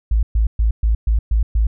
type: tone bursts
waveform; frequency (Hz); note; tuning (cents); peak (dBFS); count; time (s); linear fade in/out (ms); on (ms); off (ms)
sine; 54.8; A1; -6; -12; 7; 0.11-1.67; 5; 120; 120
effects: none